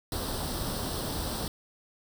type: noise with comb filter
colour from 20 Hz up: pink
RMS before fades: -33 dBFS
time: 0.12-1.48 s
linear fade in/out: 2 ms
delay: 0.22 ms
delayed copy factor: +0.7
effects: none